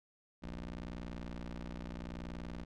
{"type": "ring-modulated tone", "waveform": "20% pulse", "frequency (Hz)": 60.6, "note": "B1", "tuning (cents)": -32, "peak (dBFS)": -34, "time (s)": [0.42, 2.65], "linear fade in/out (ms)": 20, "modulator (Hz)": 111, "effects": ["low-pass 5000 Hz 12 dB/octave"]}